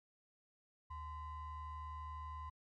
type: ring-modulated tone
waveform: triangle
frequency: 477 Hz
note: A#4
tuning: 40 cents sharp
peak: -39 dBFS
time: 0.9-2.5 s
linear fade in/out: 10 ms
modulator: 553 Hz
effects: MP3 48 kbps